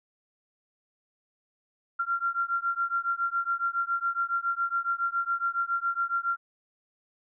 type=beating tone pair; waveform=sine; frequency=1375 / 1382.2 Hz; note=F6 / F6; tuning=-27 / -18 cents; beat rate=7.2 Hz; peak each=-29 dBFS; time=1.99-6.37 s; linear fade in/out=10 ms; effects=none